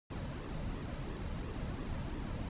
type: noise with flanger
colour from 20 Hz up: brown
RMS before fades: -40 dBFS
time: 0.1-2.49 s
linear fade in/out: 5 ms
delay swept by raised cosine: 1.3 to 2.8 ms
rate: 2.9 Hz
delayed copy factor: -0.5
effects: resampled to 8000 Hz